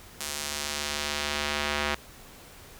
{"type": "tone with band-pass filter sweep", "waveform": "square", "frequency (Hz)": 73.42, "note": "D2", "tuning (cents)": 0, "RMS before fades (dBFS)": -31, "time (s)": [0.2, 1.95], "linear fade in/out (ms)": 5, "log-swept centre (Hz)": [8500, 2200], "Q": 0.75, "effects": ["pink hiss -49 dBFS RMS until 2.79 s"]}